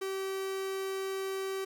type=tone; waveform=45% pulse; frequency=385.4 Hz; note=G4; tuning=29 cents flat; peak=-33 dBFS; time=0.01-1.65 s; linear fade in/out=10 ms; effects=11-bit